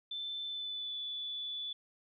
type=tone with pitch glide; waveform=sine; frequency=3532 to 3463 Hz; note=A7 to A7; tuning=+6 to -28 cents; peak=-37 dBFS; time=0.11-1.73 s; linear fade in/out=5 ms; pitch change=-34 cents; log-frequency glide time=0.45-0.98 s; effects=none